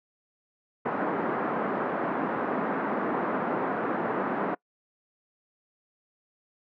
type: band-pass noise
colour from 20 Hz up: pink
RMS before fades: -29 dBFS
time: 0.85-4.55 s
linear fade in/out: 10 ms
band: 210 to 1500 Hz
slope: 24 dB/octave
effects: noise-tail reverb RT60 0.1 s tail -24 dB re dry